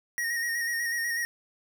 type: tone with vibrato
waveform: square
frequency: 1871 Hz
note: A#6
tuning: 6 cents sharp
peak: -28 dBFS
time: 0.18-1.25 s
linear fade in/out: 0 ms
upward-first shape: square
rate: 8.1 Hz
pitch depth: 28 cents each way
effects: none